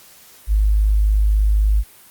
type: tone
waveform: sine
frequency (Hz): 51.91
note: G#1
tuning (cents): 0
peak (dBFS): -12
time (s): 0.47-1.84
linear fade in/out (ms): 50
effects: white hiss -46 dBFS RMS until 2.1 s + Opus 48 kbps

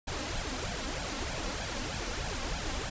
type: noise with flanger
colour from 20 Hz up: pink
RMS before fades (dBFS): -35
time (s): 0.07-2.9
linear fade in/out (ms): 10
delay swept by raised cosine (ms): 1.2 to 3.8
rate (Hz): 3.2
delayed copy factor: +0.75
effects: resampled to 16000 Hz

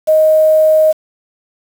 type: tone with quantisation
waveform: sine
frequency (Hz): 625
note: D#5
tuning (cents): +8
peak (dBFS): -6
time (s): 0.07-0.93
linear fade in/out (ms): 20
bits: 5
effects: none

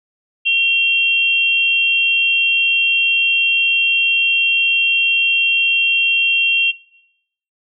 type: tone pair together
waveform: sine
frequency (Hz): 2737 / 3191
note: F7 / G7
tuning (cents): -36 / +30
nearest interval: minor third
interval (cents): 266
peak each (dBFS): -13 / -18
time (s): 0.45-6.72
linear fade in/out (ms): 20
effects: noise-tail reverb RT60 0.8 s tail -20 dB re dry

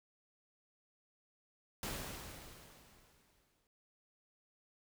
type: noise with exponential decay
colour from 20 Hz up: pink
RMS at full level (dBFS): -40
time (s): 1.83-3.67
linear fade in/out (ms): 1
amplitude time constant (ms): 400
effects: none

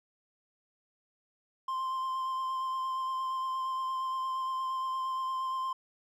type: tone with vibrato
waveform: triangle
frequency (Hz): 1046.5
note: C6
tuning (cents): 0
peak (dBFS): -29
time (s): 1.68-5.73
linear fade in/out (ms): 5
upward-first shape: sine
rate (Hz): 8.6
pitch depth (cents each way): 14
effects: none

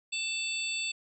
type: tone cluster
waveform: sine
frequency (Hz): 2662 / 3537 / 4522 / 7700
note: E7 / A7 / C#8 / B8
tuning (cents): +16 / +8 / +34 / -45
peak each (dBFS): -33 / -37 / -39 / -39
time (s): 0.12-0.92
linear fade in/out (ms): 10
effects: none

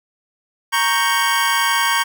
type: chord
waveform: 25% pulse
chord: G diminished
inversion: first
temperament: equal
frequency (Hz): 932.3 / 1108.7 / 1568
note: Bb5 / Db6 / G6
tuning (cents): 0 / 0 / 0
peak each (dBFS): -16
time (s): 0.72-2.04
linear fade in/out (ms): 20
effects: none

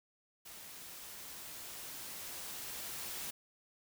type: noise with level ramp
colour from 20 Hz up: white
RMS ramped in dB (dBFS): -51 to -42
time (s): 0.45-3.31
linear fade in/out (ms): 10
effects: none

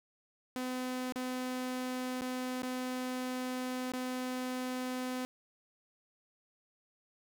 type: tone with dropouts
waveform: sawtooth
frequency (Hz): 253.9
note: B3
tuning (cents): +48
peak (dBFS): -31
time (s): 0.56-5.25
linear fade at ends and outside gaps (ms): 0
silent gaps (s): 1.123-1.158 / 2.21-2.218 / 2.621-2.632 / 3.92-3.936
effects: none

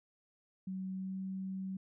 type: tone with pitch glide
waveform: sine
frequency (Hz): 188.6 to 190.24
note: F#3 to F#3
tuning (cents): +33 to +48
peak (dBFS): -37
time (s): 0.67-1.77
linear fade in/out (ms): 5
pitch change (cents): +15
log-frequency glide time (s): 0.93-1.18
effects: none

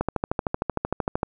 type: click train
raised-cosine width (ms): 1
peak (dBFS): -9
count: 17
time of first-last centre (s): 0.01-1.231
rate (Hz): 13.1
effects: none

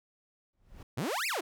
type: noise with exponential growth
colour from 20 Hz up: brown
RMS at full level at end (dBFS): -40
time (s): 0.53-0.83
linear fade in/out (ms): 5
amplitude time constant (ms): 65
type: exponential two-way sweep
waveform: sawtooth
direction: up then down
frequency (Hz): 103 to 2785 to 290.5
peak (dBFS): -27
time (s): 0.97-1.41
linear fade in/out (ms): 10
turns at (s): 1.27
effects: none

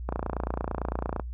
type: click train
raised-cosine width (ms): 1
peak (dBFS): -15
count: 33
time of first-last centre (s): 0.09-1.197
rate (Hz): 28.9
effects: noise-tail reverb RT60 0.1 s tail -24 dB re dry + added 60 Hz sine -33 dBFS peak until 1.33 s

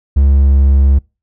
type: tone with pitch glide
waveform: triangle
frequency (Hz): 69.3 to 68.66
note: C#2 to C#2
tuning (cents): 0 to -16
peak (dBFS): -4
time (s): 0.16-0.99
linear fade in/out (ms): 10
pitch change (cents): -16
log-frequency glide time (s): 0.3-0.55
effects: noise-tail reverb RT60 0.3 s tail -26 dB re dry

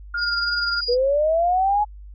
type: tone with vibrato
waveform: sine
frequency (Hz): 1410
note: F6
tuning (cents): +16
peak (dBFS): -22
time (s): 0.14-0.81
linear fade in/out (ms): 5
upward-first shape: triangle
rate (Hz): 3.1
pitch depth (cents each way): 20
type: tone with tremolo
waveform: sine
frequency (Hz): 4879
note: D#8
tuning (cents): -35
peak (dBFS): -21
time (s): 0.17-0.97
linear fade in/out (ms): 50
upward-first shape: sine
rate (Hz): 20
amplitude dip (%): 65
type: linear sweep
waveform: sine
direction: up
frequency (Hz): 472.5 to 850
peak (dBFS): -16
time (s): 0.88-1.85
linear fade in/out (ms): 20
effects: added 50 Hz sine -37 dBFS peak until 2.14 s

